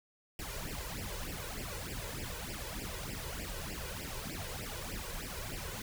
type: noise with flanger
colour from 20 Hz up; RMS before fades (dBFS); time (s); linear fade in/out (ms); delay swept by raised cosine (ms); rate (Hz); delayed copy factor
pink; -41; 0.39-5.82; 2; 0.38 to 2.08; 3.3; +0.9
effects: none